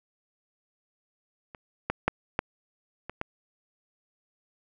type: clicks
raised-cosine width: 0.5 ms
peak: -28 / -11 / -7 / -9 / -21 / -15 dBFS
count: 6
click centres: 1.548 / 1.9 / 2.08 / 2.391 / 3.096 / 3.214 s
effects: none